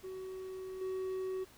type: tone with level steps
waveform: triangle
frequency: 375.9 Hz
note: F#4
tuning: 27 cents sharp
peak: -39 / -33 dBFS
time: 0.03-1.45 s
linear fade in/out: 20 ms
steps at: 0.81 s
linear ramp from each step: 5 ms
effects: pink hiss -60 dBFS RMS until 1.57 s